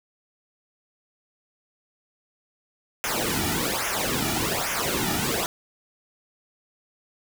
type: noise with flanger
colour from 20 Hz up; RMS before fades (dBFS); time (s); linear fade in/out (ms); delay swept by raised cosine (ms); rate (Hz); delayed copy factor
pink; -26; 3.04-5.46; 0; 0.23 to 1.93; 1.2; -0.85
effects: none